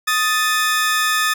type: tone pair together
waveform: sawtooth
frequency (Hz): 1248.8 / 1760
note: D#6 / A6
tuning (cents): +6 / 0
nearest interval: tritone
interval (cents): 594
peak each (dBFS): -15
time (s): 0.07-1.34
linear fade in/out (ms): 10
effects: none